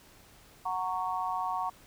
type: chord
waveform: sine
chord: F# major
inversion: none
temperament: just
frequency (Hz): 740 / 925 / 1110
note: F#5 / A#5 / C#6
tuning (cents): 0 / -14 / +2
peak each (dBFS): -34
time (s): 0.65-1.7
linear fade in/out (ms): 10
effects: pink hiss -57 dBFS RMS until 1.86 s